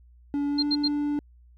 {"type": "tone with pitch glide", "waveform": "triangle", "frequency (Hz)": [286.2, 292.2], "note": ["D4", "D4"], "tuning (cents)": [-45, -9], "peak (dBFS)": -22, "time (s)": [0.34, 1.19], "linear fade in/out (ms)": 0, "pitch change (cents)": 36, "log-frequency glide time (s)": [0.47, 0.66]}
{"type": "tone bursts", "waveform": "sine", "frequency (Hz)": 4186, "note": "C8", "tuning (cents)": 0, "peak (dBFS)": -22, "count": 3, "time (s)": [0.58, 0.882], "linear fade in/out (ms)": 10, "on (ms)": 48, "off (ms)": 79}
{"effects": ["added 60 Hz sine -51 dBFS peak until 1.57 s"]}